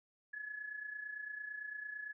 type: tone with amplitude modulation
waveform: sine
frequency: 1700 Hz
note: G#6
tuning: 40 cents sharp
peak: -39 dBFS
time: 0.33-2.13 s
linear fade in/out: 10 ms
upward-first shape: sine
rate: 28.9 Hz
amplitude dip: 65%
effects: none